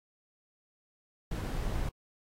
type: noise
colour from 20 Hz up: brown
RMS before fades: -33 dBFS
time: 1.31-1.89 s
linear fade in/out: 5 ms
effects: AAC 48 kbps